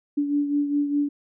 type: beating tone pair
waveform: sine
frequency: 288.3 / 293.2 Hz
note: D4 / D4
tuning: -32 / -3 cents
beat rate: 4.9 Hz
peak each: -21 / -29 dBFS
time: 0.17-1.09 s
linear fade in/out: 10 ms
effects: none